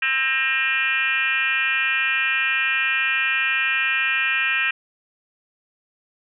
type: tone with frequency modulation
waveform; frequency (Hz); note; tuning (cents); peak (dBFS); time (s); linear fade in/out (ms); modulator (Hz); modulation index
sine; 2139; C7; +38; -18; 0.02-4.71; 5; 273; 2.5
effects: none